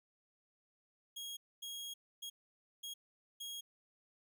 sawtooth tone bursts at uneven times, 3284 Hz, G#7, 20 cents flat, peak -40 dBFS, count 5, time 1.16-1.37 / 1.62-1.94 / 2.22-2.3 / 2.83-2.94 / 3.4-3.61 s, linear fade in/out 10 ms, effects none

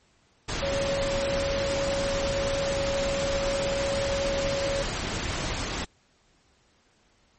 sine tone in noise, 554.4 Hz, C#5, in tune, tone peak -26 dBFS, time 0.62-4.83 s, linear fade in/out 10 ms, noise pink, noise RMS -30 dBFS, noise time 0.48-5.85 s, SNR +1 dB, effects pink hiss -64 dBFS RMS until 7.38 s + MP3 32 kbps

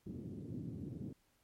pink band-pass noise, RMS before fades -45 dBFS, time 0.06-1.13 s, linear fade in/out 5 ms, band 100 to 320 Hz, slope 24 dB/octave, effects pink hiss -75 dBFS RMS until 1.43 s + MP3 64 kbps

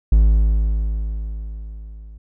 triangle tone with level ramp, 53.3 Hz, G#1, 46 cents sharp, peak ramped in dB -6 to -34 dBFS, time 0.12-2.18 s, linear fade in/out 5 ms, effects none

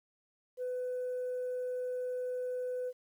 sine tone, 501 Hz, B4, 25 cents sharp, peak -32 dBFS, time 0.57-2.93 s, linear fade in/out 50 ms, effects tanh soft clip ceiling -31 dBFS + 11-bit

